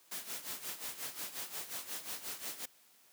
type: noise with tremolo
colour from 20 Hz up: white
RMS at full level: -40 dBFS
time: 0.11-2.66 s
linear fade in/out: 10 ms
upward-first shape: sine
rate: 5.6 Hz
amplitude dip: 75%
effects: white hiss -65 dBFS RMS until 3.12 s + high-pass 150 Hz 12 dB/octave